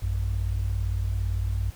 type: tone pair together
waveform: sine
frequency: 56.98 / 94.7 Hz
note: A#1 / F#2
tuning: -39 / +41 cents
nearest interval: major sixth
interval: 880 cents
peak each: -26 dBFS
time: 0.02-1.71 s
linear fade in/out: 10 ms
effects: tanh soft clip ceiling -16 dBFS + pink hiss -50 dBFS RMS until 1.75 s